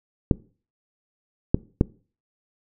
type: clicks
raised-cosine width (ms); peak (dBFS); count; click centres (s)
3; -3; 3; 0.312 / 1.545 / 1.811
effects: noise-tail reverb RT60 0.4 s tail -22 dB re dry